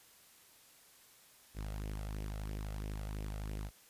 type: tone with flanger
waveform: sawtooth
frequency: 51.91 Hz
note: G#1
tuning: in tune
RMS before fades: -41 dBFS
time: 1.54-3.71 s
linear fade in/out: 50 ms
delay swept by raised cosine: 0.34 to 1.54 ms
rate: 3 Hz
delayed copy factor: +0.55
effects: white hiss -62 dBFS RMS until 3.89 s + resampled to 32000 Hz